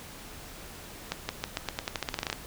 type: accelerating click train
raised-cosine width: 0.2 ms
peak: -12 dBFS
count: 16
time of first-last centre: 1.12-2.328 s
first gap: 170 ms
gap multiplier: 0.88
effects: pink hiss -45 dBFS RMS until 2.46 s